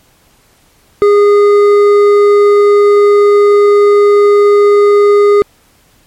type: tone with hard clipping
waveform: triangle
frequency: 410 Hz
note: G#4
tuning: 22 cents flat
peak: -5 dBFS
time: 1.02-5.42 s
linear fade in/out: 0 ms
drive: 11 dB
effects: pink hiss -49 dBFS RMS until 6.06 s + MP3 64 kbps